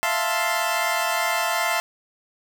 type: chord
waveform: 20% pulse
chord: F major seventh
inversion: third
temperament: equal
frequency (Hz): 659.3 / 698.5 / 880 / 1046.5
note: E5 / F5 / A5 / C6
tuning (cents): 0 / 0 / 0 / 0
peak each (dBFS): -22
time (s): 0.03-1.8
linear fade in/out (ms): 0
effects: none